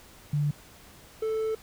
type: tone pair in turn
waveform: sine / triangle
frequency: 146.83 / 440 Hz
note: D3 / A4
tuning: 0 / 0 cents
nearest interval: octave + perfect fifth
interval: 1900 cents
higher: second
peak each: -23 / -24 dBFS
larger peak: first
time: 0.33-0.51 / 1.22-1.55 s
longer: second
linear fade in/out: 5 ms
effects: pink hiss -52 dBFS RMS until 1.62 s